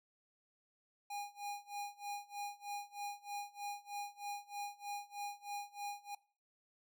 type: tone with tremolo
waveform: square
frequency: 816 Hz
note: G#5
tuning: 31 cents flat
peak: -40 dBFS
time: 1.1-6.15 s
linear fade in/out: 5 ms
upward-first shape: sine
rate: 3.2 Hz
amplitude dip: 95%
effects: noise-tail reverb RT60 0.4 s tail -21 dB re dry